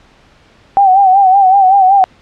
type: tone with vibrato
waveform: sine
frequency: 771 Hz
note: G5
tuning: 29 cents flat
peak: -4 dBFS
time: 0.77-2.04 s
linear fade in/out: 0 ms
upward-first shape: sine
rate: 5.3 Hz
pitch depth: 74 cents each way
effects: pink hiss -46 dBFS RMS until 2.21 s + low-pass 4000 Hz 12 dB/octave